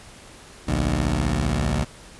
15% pulse beating tone pair, 60.5 / 75.5 Hz, B1 / D2, -35 / +48 cents, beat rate 15 Hz, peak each -17 dBFS, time 0.67-1.85 s, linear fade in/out 20 ms, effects pink hiss -45 dBFS RMS until 2.19 s + resampled to 24000 Hz

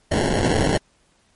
blue noise with sample-and-hold, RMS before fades -19 dBFS, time 0.11-0.78 s, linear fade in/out 10 ms, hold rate 1225 Hz, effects pink hiss -61 dBFS RMS until 1.35 s + MP3 48 kbps

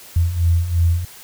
sine beating tone pair, 82.8 / 85.7 Hz, E2 / F2, +8 / -32 cents, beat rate 2.9 Hz, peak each -20 / -15 dBFS, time 0.16-1.05 s, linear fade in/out 5 ms, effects white hiss -41 dBFS RMS until 1.23 s

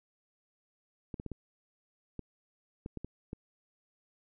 clicks, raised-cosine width 3 ms, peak -26 dBFS, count 9, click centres 1.142 / 1.199 / 1.263 / 1.317 / 2.193 / 2.861 / 2.973 / 3.046 / 3.331 s, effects none

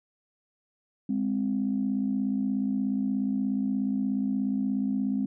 sine tone pair together, 204.8 / 261.6 Hz, G#3 / C4, -24 / 0 cents, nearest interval major third, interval 424 cents, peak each -27 dBFS, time 1.09-5.26 s, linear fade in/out 5 ms, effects tanh soft clip ceiling -17 dBFS

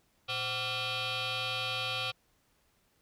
sine tone with frequency modulation, 116.54 Hz, A#2, in tune, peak -29 dBFS, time 0.28-2.12 s, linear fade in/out 20 ms, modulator 637 Hz, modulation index 6.2, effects tanh soft clip ceiling -30 dBFS + pink hiss -71 dBFS RMS until 3.01 s

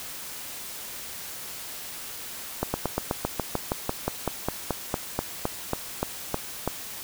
slowing click train, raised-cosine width 1 ms, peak -10 dBFS, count 21, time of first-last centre 2.63-6.676 s, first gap 110 ms, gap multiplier 1.06, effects white hiss -38 dBFS RMS until 7.03 s

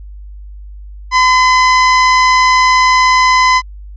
30% pulse tone, 1017 Hz, C6, 50 cents flat, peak -4 dBFS, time 1.11-3.62 s, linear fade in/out 50 ms, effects added 50 Hz sine -28 dBFS peak until 3.96 s + resampled to 16000 Hz

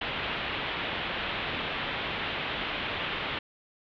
white low-pass noise, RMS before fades -33 dBFS, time 0.01-3.39 s, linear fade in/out 5 ms, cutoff 3500 Hz, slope 48 dB/octave, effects none

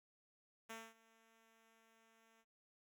5% pulse tone with ADSR envelope, 225.2 Hz, A3, 40 cents sharp, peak -36 dBFS, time 0.69-2.45 s, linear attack 15 ms, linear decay 230 ms, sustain -23 dB, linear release 51 ms, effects none

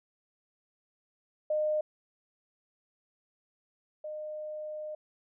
sine tone pair in turn, 611 / 611 Hz, D#5 / D#5, -32 / -32 cents, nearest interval unison, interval 0 cents, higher neither, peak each -26 / -36 dBFS, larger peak first, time 1.5-1.81 / 4.04-4.95 s, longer second, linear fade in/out 5 ms, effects none

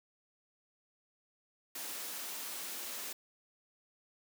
white high-pass noise, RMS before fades -42 dBFS, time 1.75-3.13 s, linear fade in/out 5 ms, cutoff 200 Hz, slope 48 dB/octave, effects none

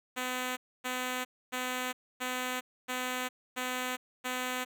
5% pulse tone bursts, 252.9 Hz, B3, 41 cents sharp, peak -21 dBFS, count 7, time 0.16-4.65 s, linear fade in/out 20 ms, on 410 ms, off 270 ms, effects none

